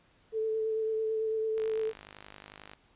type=tone with vibrato; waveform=sine; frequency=440 Hz; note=A4; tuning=in tune; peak=-28 dBFS; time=0.32-1.93 s; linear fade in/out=50 ms; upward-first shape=sine; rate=9 Hz; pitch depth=16 cents each way
type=click train; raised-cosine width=0.3 ms; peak=-30 dBFS; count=60; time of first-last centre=1.58-2.735 s; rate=51.1 Hz
effects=pink hiss -65 dBFS RMS until 2.95 s + resampled to 8000 Hz